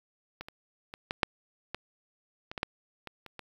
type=clicks; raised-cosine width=0.3 ms; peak=-23 / -27 / -25 / -15 / -6 / -18 / -23 / -19 / -12 / -24 / -29 / -25 dBFS; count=12; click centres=0.41 / 0.485 / 0.939 / 1.109 / 1.232 / 1.746 / 2.515 / 2.578 / 2.631 / 3.073 / 3.263 / 3.393 s; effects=8-bit